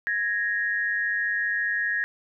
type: tone pair together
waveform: sine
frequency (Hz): 1661.2 / 1866.3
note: G#6 / A#6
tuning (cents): 0 / +2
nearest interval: major second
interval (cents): 202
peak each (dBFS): -26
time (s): 0.07-2.04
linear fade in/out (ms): 0
effects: none